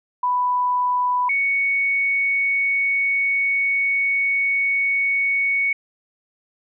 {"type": "tone pair in turn", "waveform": "sine", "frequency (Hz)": [991, 2225], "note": ["B5", "C#7"], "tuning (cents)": [6, 6], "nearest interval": "octave + major second", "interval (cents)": 1400, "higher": "second", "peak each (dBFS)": -17, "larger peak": "neither", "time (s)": [[0.23, 1.29], [1.29, 5.73]], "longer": "second", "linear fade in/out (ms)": 5, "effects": []}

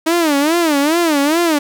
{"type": "tone with vibrato", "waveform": "sawtooth", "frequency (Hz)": 311.1, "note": "D#4", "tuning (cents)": 0, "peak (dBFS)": -8, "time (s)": [0.06, 1.59], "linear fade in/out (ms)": 10, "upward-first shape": "sine", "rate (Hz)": 2.4, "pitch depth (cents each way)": 190, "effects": []}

